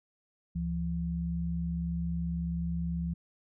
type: tone pair together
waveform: sine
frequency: 71.4 / 169.82 Hz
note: D2 / F3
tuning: -48 / -48 cents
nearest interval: octave + minor third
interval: 1500 cents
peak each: -35 / -31 dBFS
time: 0.55-3.14 s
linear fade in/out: 10 ms
effects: none